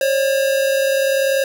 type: tone pair together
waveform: square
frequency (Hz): 540 / 580.4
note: C#5 / D5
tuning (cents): -45 / -21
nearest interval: minor second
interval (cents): 124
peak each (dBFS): -16 / -24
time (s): 0.01-1.44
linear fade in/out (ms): 2
effects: none